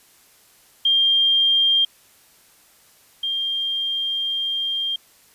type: tone pair in turn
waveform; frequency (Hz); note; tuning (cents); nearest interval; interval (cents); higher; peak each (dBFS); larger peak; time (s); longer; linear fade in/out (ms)
sine; 3197 / 3197; G7 / G7; +33 / +33; unison; 0; neither; -14 / -21; first; 0.85-1.85 / 3.23-4.96; second; 5
effects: white hiss -54 dBFS RMS until 5.34 s + resampled to 32000 Hz